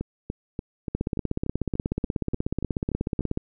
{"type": "two click trains", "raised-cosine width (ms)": 3, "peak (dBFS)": [-16, -12], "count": [12, 41], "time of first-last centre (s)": [[0.01, 3.208], [0.95, 3.374]], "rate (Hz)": [3.44, 16.5], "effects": []}